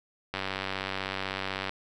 click train, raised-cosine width 0.3 ms, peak -15 dBFS, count 131, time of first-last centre 0.34-1.694 s, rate 96 Hz, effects none

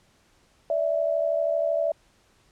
sine tone pair together, 584 / 656.7 Hz, D5 / E5, -10 / -7 cents, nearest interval major second, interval 203 cents, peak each -25 / -24 dBFS, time 0.7-1.92 s, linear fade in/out 2 ms, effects pink hiss -62 dBFS RMS until 2.51 s + low-pass 9000 Hz 12 dB/octave

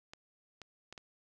clicks, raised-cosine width 0.2 ms, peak -30 dBFS, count 4, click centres 0.135 / 0.617 / 0.926 / 0.978 s, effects none

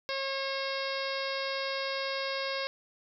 harmonic tone, 542 Hz, C#5, 39 cents flat, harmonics 1 / 2 / 3 / 4 / 5 / 6 / 7 / 8 / 9 / 10, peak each -35 / -39 / -40 / -40 / -43 / -45 / -42 / -44 / -41 / -47 dBFS, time 0.09-2.67 s, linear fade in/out 0 ms, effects none

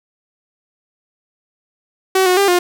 sawtooth tone with pitch steps, 378.7 / 364.2 / 398.2 / 355.6 Hz, F#4 / F#4 / G4 / F4, +40 / -27 / +27 / +31 cents, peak -7 dBFS, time 2.15-2.59 s, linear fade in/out 5 ms, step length 110 ms, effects none

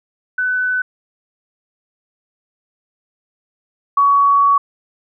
sine tone pair in turn, 1502 / 1125.2 Hz, F#6 / C#6, +26 / +26 cents, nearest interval perfect fourth, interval 500 cents, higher first, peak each -15 / -9 dBFS, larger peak second, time 0.38-0.82 / 3.97-4.58 s, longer second, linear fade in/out 5 ms, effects none

